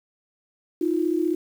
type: tone pair together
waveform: sine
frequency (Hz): 316.3 / 351.5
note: D#4 / F4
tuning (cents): +29 / +11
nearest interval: major second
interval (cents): 182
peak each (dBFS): -23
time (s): 0.81-1.35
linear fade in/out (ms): 5
effects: 8-bit